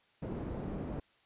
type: low-pass noise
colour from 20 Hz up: white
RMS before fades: -39 dBFS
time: 0.22-1 s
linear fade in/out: 5 ms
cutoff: 330 Hz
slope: 12 dB/octave
effects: white hiss -68 dBFS RMS until 1.25 s + resampled to 8000 Hz